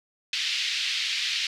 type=band-pass noise; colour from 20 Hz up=white; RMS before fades=-28 dBFS; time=0.33-1.47 s; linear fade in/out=2 ms; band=2200 to 4400 Hz; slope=24 dB/octave; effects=none